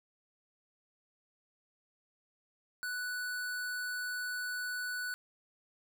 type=tone; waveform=square; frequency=1483 Hz; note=F#6; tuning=4 cents sharp; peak=-36 dBFS; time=2.83-5.14 s; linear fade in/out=0 ms; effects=none